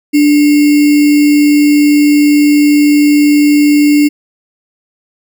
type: tone with sample-and-hold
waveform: sine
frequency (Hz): 293.7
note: D4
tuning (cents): 0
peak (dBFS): -4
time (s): 0.13-4.09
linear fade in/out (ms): 20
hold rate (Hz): 2450
effects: none